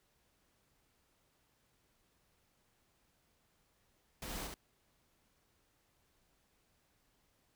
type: noise with echo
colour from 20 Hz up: pink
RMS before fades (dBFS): -44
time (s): 4.22-4.47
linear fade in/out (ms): 2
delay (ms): 71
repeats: 1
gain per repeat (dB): -3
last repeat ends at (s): 4.541
effects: pink hiss -75 dBFS RMS until 7.55 s